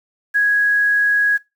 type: tone with quantisation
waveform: sine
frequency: 1661.2 Hz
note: G#6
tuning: in tune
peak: -12 dBFS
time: 0.34-1.38 s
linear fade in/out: 20 ms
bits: 7
effects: noise-tail reverb RT60 0.2 s tail -18 dB re dry

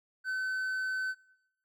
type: tone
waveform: triangle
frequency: 1522 Hz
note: F#6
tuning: 48 cents sharp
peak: -29 dBFS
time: 0.24-1.15 s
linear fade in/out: 50 ms
effects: noise-tail reverb RT60 0.8 s tail -19 dB re dry

